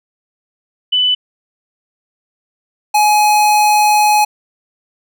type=tone pair in turn; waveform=sine / square; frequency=2994 / 841.7 Hz; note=F#7 / G#5; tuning=+20 / +23 cents; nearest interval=octave + minor seventh; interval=2197 cents; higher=first; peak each=-10 / -9 dBFS; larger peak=second; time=0.92-1.15 / 2.94-4.25 s; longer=second; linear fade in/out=10 ms; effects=none